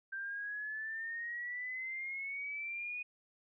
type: exponential sweep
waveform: sine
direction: up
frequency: 1568 to 2483 Hz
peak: -38 dBFS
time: 0.12-3.03 s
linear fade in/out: 10 ms
effects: none